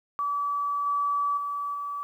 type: tone with level steps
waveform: sine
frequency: 1149 Hz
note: D6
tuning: 38 cents flat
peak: -25 / -23 / -28 / -30 dBFS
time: 0.19-2.03 s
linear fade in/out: 0 ms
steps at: 0.86 / 1.37 / 1.74 s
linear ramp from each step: 5 ms
effects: 10-bit